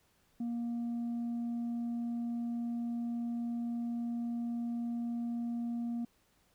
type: tone with tanh clipping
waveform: sine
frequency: 235.9 Hz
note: A#3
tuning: 21 cents sharp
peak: -34 dBFS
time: 0.4-6.05 s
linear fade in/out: 5 ms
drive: 2 dB
effects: pink hiss -71 dBFS RMS until 6.54 s